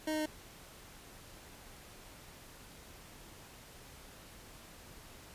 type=tone with pitch steps; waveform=25% pulse; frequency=311.1 / 309.1 / 307.2 Hz; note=D#4 / D#4 / D#4; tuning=0 / -11 / -22 cents; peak=-29 dBFS; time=0.07-0.259 s; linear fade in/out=5 ms; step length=63 ms; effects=pink hiss -54 dBFS RMS until 5.34 s + resampled to 32000 Hz